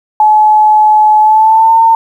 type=tone with pitch glide; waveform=sine; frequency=855 to 905.8 Hz; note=A5 to A#5; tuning=-50 to -50 cents; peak=-3 dBFS; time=0.2-1.95 s; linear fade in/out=2 ms; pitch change=+100 cents; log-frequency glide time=1.2-1.78 s; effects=7-bit